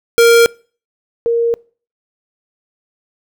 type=tone pair in turn; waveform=square / sine; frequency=466.4 / 466.4 Hz; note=A#4 / A#4; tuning=+1 / +1 cents; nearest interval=unison; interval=0 cents; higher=neither; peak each=-6 / -11 dBFS; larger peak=first; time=0.18-0.46 / 1.26-1.54 s; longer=neither; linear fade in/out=0 ms; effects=noise-tail reverb RT60 0.4 s tail -25 dB re dry